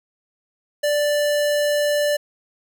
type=tone; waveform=square; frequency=587.3 Hz; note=D5; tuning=in tune; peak=-18 dBFS; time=0.83-2.17 s; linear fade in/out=10 ms; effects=none